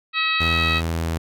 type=harmonic tone; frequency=642 Hz; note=E5; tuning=46 cents flat; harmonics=2 / 3 / 4 / 5 / 6 / 7; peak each=-25 / -27 / -22 / -34 / -25 / -34 dBFS; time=0.13-0.82 s; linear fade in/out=50 ms
type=tone with vibrato; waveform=sawtooth; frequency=82.41 Hz; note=E2; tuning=in tune; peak=-18 dBFS; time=0.4-1.18 s; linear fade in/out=10 ms; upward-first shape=triangle; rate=2.4 Hz; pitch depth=9 cents each way
effects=none